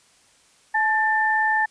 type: tone pair together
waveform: sine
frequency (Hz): 860.6 / 1783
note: A5 / A6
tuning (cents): -39 / +22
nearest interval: octave + minor second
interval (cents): 1261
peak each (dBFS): -21 / -20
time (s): 0.74-1.66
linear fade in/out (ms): 10
effects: white hiss -57 dBFS RMS until 1.7 s + resampled to 22050 Hz